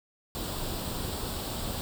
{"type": "noise with comb filter", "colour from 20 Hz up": "pink", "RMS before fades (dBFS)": -34, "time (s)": [0.35, 1.81], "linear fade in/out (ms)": 0, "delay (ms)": 0.24, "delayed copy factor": 0.6, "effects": []}